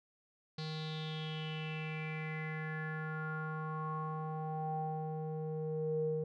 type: tone with low-pass filter sweep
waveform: square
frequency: 156.4 Hz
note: D#3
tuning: 9 cents sharp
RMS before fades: -39 dBFS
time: 0.58-6.24 s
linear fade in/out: 5 ms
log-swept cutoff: 4300 to 430 Hz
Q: 7
effects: none